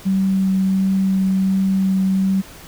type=tone with vibrato; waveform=sine; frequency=191.3 Hz; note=G3; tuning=42 cents flat; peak=-14 dBFS; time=0.05-2.42 s; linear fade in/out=20 ms; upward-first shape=sine; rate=1.4 Hz; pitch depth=8 cents each way; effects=pink hiss -40 dBFS RMS until 2.67 s